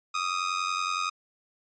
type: tone with amplitude modulation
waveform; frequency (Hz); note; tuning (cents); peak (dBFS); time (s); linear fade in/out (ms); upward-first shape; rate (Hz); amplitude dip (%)
sawtooth; 1246; D#6; +2; -20; 0.14-1.1; 10; sine; 90.7; 75
effects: resampled to 16000 Hz